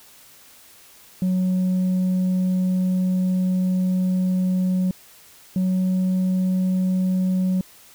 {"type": "tone pair in turn", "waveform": "sine", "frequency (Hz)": [184.5, 185.53], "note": ["F#3", "F#3"], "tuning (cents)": [-5, 5], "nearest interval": "unison", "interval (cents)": 10, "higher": "second", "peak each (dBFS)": -15, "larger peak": "neither", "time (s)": [[1.22, 4.91], [5.56, 7.61]], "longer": "first", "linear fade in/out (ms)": 2, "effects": ["tanh soft clip ceiling -17 dBFS", "white hiss -49 dBFS RMS until 7.94 s"]}